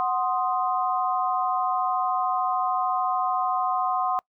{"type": "chord", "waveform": "sine", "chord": "C diminished", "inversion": "second", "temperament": "equal", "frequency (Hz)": [740, 1046.5, 1244.5], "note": ["Gb5", "C6", "Eb6"], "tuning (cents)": [0, 0, 0], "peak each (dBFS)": [-25, -26, -29], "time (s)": [0, 4.19], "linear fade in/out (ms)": 0, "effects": ["noise-tail reverb RT60 0.1 s tail -26 dB re dry"]}